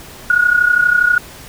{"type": "tone with amplitude modulation", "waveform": "sine", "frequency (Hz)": 1448, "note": "F#6", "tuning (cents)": -38, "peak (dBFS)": -6, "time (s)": [0.3, 1.18], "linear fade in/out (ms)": 2, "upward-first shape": "sine", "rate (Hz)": 32.4, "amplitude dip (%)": 75, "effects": ["pink hiss -36 dBFS RMS until 1.48 s"]}